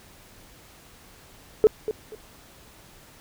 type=tone with echo; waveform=sine; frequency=431.8 Hz; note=A4; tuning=33 cents flat; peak=-10 dBFS; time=1.64-1.67 s; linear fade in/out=0 ms; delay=240 ms; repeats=2; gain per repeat=-13 dB; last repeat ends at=2.15 s; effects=tanh soft clip ceiling -6 dBFS + pink hiss -51 dBFS RMS until 3.2 s